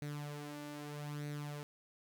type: tone with flanger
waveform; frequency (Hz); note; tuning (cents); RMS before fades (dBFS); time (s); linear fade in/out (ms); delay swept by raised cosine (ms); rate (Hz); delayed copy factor
sawtooth; 147; D3; +2; -44; 0.02-1.63; 0; 0.48 to 3.48; 0.8; +0.6
effects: none